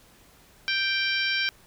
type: harmonic tone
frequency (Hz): 784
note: G5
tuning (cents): 0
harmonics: 2 / 3 / 4 / 5 / 6 / 7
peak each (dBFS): -28 / -28 / -31 / -34 / -34 / -34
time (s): 0.68-1.49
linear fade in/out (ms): 0
effects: pink hiss -56 dBFS RMS until 1.66 s